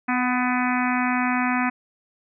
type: harmonic tone with a mistuned harmonic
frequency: 250.3 Hz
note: B3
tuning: 23 cents sharp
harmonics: 1 / 3 / 4 / 5 / 6 / 7 / 8 / 9 / 10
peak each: -23 / -28 / -29 / -30 / -31 / -31 / -32 / -33 / -33 dBFS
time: 0.08-1.7 s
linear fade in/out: 10 ms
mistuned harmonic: 3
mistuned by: -18 cents
effects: none